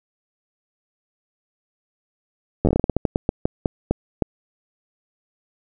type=slowing click train; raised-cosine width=2 ms; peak=-4 dBFS; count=18; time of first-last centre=2.65-4.223 s; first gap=10 ms; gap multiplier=1.24; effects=none